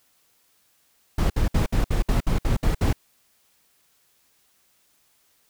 brown noise bursts, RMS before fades -20 dBFS, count 10, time 1.18-2.929 s, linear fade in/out 5 ms, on 120 ms, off 61 ms, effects white hiss -64 dBFS RMS until 5.49 s

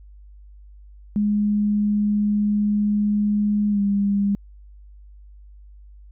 sine tone with pitch glide, 207.7 to 200.9 Hz, G#3 to G3, 0 to +43 cents, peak -17 dBFS, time 1.16-4.35 s, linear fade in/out 0 ms, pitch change -57 cents, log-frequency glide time 3.7-3.8 s, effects added 50 Hz sine -42 dBFS peak until 6.11 s

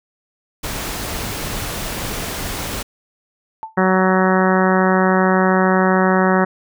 pink noise, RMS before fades -25 dBFS, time 0.63-2.83 s, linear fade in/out 10 ms
sine tone with exponential decay, 884 Hz, A5, 8 cents sharp, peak -21 dBFS, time 3.63-3.77 s, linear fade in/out 0 ms, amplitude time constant 29 ms
harmonic tone, 187.1 Hz, F#3, 20 cents sharp, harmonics 1 / 2 / 3 / 4 / 5 / 6 / 7 / 8 / 9 / 10, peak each -16 / -19 / -21 / -22 / -23 / -24 / -24 / -25 / -26 / -26 dBFS, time 3.77-6.45 s, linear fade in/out 10 ms
effects none

